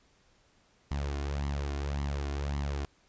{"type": "tone with flanger", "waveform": "sawtooth", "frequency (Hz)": 71, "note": "C#2", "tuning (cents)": 42, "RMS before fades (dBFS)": -33, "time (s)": [0.91, 2.85], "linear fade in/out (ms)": 0, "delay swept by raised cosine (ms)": [0.97, 2.87], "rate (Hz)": 1.8, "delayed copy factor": 0.6, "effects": ["pink hiss -66 dBFS RMS until 3.08 s", "resampled to 16000 Hz"]}